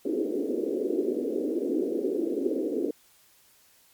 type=band-pass noise; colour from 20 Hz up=white; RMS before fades=-28 dBFS; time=0.05-2.91 s; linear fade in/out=5 ms; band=260 to 460 Hz; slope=48 dB/octave; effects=white hiss -60 dBFS RMS until 3.93 s + MP3 96 kbps